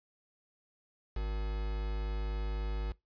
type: tone with quantisation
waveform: triangle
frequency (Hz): 51.91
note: G#1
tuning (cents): 0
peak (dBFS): -30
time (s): 1.16-2.92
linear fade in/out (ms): 5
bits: 7
effects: noise-tail reverb RT60 0.2 s tail -22 dB re dry + resampled to 11025 Hz